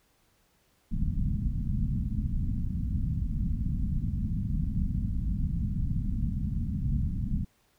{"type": "low-pass noise", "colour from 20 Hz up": "pink", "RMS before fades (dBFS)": -29, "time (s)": [0.91, 7.45], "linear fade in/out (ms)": 10, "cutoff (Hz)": 230, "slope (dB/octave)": 48, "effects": ["pink hiss -68 dBFS RMS until 7.78 s"]}